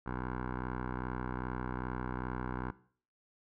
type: tone with low-pass filter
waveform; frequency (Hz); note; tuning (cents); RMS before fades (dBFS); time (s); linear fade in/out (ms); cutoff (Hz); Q
10% pulse; 62.5; B1; +21; -38; 0.06-2.71; 5; 1300; 3.8
effects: noise-tail reverb RT60 0.5 s tail -19 dB re dry